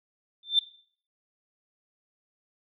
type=tone with exponential growth; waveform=sine; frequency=3562 Hz; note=A7; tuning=21 cents sharp; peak=-14 dBFS; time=0.43-0.59 s; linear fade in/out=2 ms; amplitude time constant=33 ms; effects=noise-tail reverb RT60 0.5 s tail -17 dB re dry + tanh soft clip ceiling -10 dBFS